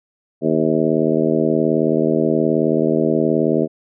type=harmonic tone with a mistuned harmonic; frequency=78.8 Hz; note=D#2; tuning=23 cents sharp; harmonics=2 / 3 / 4 / 5 / 6 / 7 / 8; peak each=-24 / -20 / -20 / -20 / -23 / -25 / -24 dBFS; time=0.41-3.68 s; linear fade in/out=50 ms; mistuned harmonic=8; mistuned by=+33 cents; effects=none